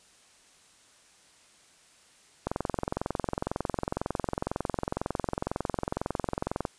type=click train; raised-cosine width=1 ms; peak=-14 dBFS; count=93; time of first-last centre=2.47-6.652 s; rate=22 Hz; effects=white hiss -59 dBFS RMS until 6.78 s + resampled to 22050 Hz